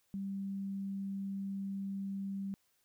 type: tone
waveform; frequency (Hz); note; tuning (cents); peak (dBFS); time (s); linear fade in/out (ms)
sine; 196; G3; 0; -36; 0.14-2.54; 0
effects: white hiss -75 dBFS RMS until 2.84 s